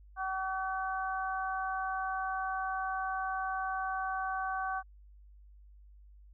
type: harmonic tone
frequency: 380 Hz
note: F#4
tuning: 46 cents sharp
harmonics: 2 / 3 / 4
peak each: -35 / -37 / -38 dBFS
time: 0.16-4.83 s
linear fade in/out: 50 ms
effects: added 50 Hz sine -53 dBFS peak until 6.33 s